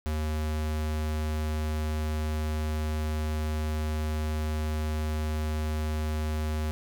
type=tone; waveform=square; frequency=77.1 Hz; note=D#2; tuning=15 cents flat; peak=-28 dBFS; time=0.06-6.71 s; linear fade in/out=0 ms; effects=none